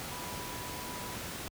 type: tone in noise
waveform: sine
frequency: 984 Hz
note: B5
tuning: 7 cents flat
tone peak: -45 dBFS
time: 0.12-1.15 s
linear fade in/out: 0 ms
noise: pink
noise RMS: -40 dBFS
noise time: 0-1.48 s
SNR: -8 dB
effects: high-pass 60 Hz 12 dB/octave